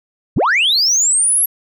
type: linear sweep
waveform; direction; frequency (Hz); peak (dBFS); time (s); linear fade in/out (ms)
sine; up; 42.2 to 11510; -9; 0.36-1.46; 10
effects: tanh soft clip ceiling -9 dBFS